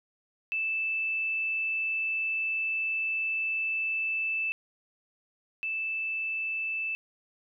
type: tone pair in turn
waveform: sine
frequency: 2637 / 2637 Hz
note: E7 / E7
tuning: 0 / 0 cents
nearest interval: unison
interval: 0 cents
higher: neither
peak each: -27 / -29 dBFS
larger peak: first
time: 0.52-4.52 / 5.63-6.95 s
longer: first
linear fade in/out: 0 ms
effects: none